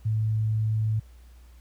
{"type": "tone", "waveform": "sine", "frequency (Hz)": 109.2, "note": "A2", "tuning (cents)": -13, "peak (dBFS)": -22, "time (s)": [0.05, 1], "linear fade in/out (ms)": 10, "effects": ["added 60 Hz sine -47 dBFS peak until 1.6 s", "pink hiss -62 dBFS RMS until 1.6 s"]}